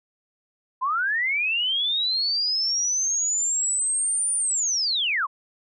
sine linear two-way sweep, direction up then down, 987.8 to 9397 to 987.8 Hz, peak -21 dBFS, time 0.81-5.27 s, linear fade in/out 20 ms, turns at 4.35 s, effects none

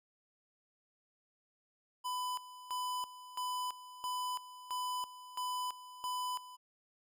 square tone with tremolo, 1000 Hz, B5, 21 cents sharp, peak -36 dBFS, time 2.04-6.57 s, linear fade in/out 20 ms, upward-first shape square, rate 1.5 Hz, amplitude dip 80%, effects none

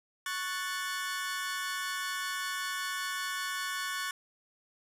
sawtooth chord, F# minor, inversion second, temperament equal, 1108.7 / 1480 / 1760 Hz, C#6 / F#6 / A6, 0 / 0 / 0 cents, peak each -34 dBFS, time 0.26-4.11 s, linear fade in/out 2 ms, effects resampled to 32000 Hz

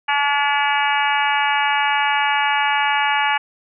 harmonic tone, 286.3 Hz, D4, 44 cents flat, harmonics 3 / 4 / 5 / 6 / 7 / 8 / 9 / 10, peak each -19 / -26 / -26 / -23 / -29 / -24 / -30 / -26 dBFS, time 0.08-3.38 s, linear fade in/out 10 ms, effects none

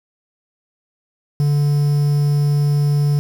triangle tone with quantisation, 144.9 Hz, D3, 23 cents flat, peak -11 dBFS, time 1.4-3.19 s, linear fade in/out 0 ms, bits 6, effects none

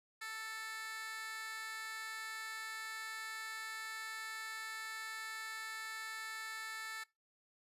15% pulse tone with high-pass filter, 441 Hz, A4, 4 cents sharp, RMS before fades -45 dBFS, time 0.21-7.04 s, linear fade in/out 10 ms, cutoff 1800 Hz, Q 1.8, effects noise-tail reverb RT60 0.2 s tail -20 dB re dry + resampled to 32000 Hz

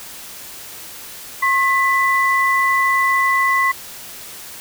sine tone pair together, 1078.1 / 1991 Hz, C#6 / B6, -49 / +14 cents, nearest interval major seventh, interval 1063 cents, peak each -16 / -16 dBFS, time 1.42-3.72 s, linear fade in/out 10 ms, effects white hiss -35 dBFS RMS until 4.6 s

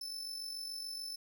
40% pulse tone with amplitude modulation, 5274 Hz, E8, in tune, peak -37 dBFS, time 0.01-1.16 s, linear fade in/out 5 ms, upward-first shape sine, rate 46.9 Hz, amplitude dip 50%, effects 12-bit

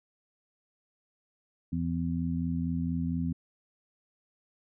harmonic tone, 84.3 Hz, E2, 39 cents sharp, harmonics 1 / 2 / 3, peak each -35 / -31 / -32 dBFS, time 1.72-3.33 s, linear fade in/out 10 ms, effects none

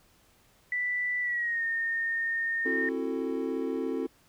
sine tone with pitch glide, 1975.5 to 1832.6 Hz, B6 to A#6, 0 to -30 cents, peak -27 dBFS, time 0.72-2.89 s, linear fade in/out 2 ms, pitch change -130 cents, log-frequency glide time 1.21-1.64 s
triangle chord, F# half-diminished seventh, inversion second, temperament just, 266.4 / 333 / 370 / 444 Hz, C4 / E4 / F#4 / A4, +31 / +18 / 0 / +16 cents, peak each -31 / -33 / -34 / -32 dBFS, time 2.65-4.07 s, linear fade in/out 10 ms
effects pink hiss -63 dBFS RMS until 4.28 s

